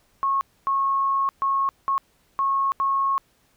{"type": "tone bursts at uneven times", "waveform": "sine", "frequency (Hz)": 1093, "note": "C#6", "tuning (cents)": -25, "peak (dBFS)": -19, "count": 6, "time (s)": [[0.23, 0.41], [0.67, 1.29], [1.42, 1.69], [1.88, 1.98], [2.39, 2.72], [2.8, 3.18]], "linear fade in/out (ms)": 0, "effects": ["pink hiss -63 dBFS RMS until 3.56 s"]}